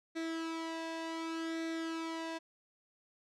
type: tone with flanger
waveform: sawtooth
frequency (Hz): 326.8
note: E4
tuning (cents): -15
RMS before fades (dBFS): -39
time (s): 0.15-2.39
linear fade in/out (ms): 20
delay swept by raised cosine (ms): 0.51 to 1.14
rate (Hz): 0.67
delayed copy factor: +0.65
effects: low-pass 6000 Hz 12 dB/octave